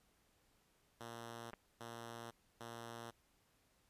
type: tone bursts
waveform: 5% pulse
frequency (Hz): 116.54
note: A#2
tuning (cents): 0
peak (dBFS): -37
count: 3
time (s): 1-3.11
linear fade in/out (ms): 10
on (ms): 510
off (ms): 290
type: clicks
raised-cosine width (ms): 0.5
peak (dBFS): -35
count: 2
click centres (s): 1.533 / 1.538
effects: pink hiss -75 dBFS RMS until 3.89 s + resampled to 32000 Hz